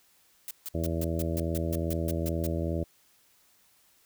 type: noise bursts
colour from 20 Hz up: blue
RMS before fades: -37 dBFS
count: 12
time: 0.48-2.466 s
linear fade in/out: 0 ms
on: 28 ms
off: 150 ms
type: harmonic tone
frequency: 82.41 Hz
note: E2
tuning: in tune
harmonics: 1 / 2 / 3 / 4 / 5 / 6 / 7 / 8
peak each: -31 / -34 / -38 / -35 / -40 / -42 / -37 / -43 dBFS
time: 0.74-2.84 s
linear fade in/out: 10 ms
effects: white hiss -64 dBFS RMS until 4.05 s